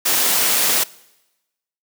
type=noise; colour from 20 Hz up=white; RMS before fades=-17 dBFS; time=0.05-0.84 s; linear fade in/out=10 ms; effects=noise-tail reverb RT60 1.0 s tail -22 dB re dry + high-pass 200 Hz 12 dB/octave